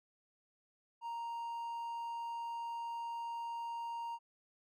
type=tone; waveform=triangle; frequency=932.3 Hz; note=A#5; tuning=in tune; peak=-37 dBFS; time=1.01-4.19 s; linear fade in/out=50 ms; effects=none